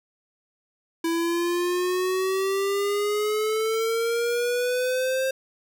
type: exponential sweep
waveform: square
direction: up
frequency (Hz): 330 to 531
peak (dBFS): -23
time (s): 1.04-5.31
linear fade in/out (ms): 5
effects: none